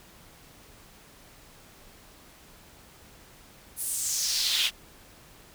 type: noise with high-pass filter sweep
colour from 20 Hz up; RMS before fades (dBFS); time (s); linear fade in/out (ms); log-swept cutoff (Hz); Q
brown; -28; 3.76-4.71; 50; 11000 to 2900; 2.9
effects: pink hiss -53 dBFS RMS until 5.54 s